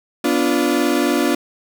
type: chord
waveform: 35% pulse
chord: B diminished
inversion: none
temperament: equal with one note detuned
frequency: 246.9 / 290.3 / 349.2 Hz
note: B3 / D4 / F4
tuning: 0 / -20 / 0 cents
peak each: -19 / -17 / -18 dBFS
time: 0.24-1.35 s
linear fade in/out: 5 ms
effects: 7-bit